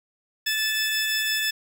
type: tone pair together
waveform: 20% pulse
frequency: 1745.3 / 2615 Hz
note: A6 / E7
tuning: -15 / -15 cents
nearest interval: perfect fifth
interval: 700 cents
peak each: -19 / -24 dBFS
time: 0.46-1.51 s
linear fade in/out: 10 ms
effects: none